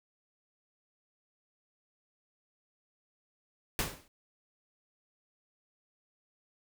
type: noise with exponential decay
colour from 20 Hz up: pink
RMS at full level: -28 dBFS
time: 3.79-4.08 s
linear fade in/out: 1 ms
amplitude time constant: 61 ms
effects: none